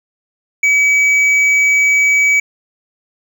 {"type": "tone with hard clipping", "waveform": "triangle", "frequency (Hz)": 2280, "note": "C#7", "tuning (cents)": 48, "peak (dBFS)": -10, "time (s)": [0.63, 2.4], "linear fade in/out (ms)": 5, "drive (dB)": 8, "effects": []}